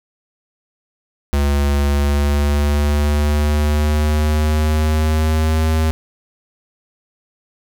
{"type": "tone with pitch glide", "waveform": "square", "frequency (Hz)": [71.3, 79.11], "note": ["C#2", "D#2"], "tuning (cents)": [49, 29], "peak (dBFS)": -14, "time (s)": [1.33, 5.91], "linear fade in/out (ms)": 0, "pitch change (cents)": 180, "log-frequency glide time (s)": [1.88, 5.67], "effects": []}